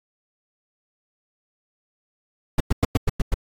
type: noise bursts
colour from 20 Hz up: brown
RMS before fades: -17 dBFS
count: 7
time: 2.58-3.342 s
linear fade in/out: 5 ms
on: 24 ms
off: 99 ms
effects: AAC 64 kbps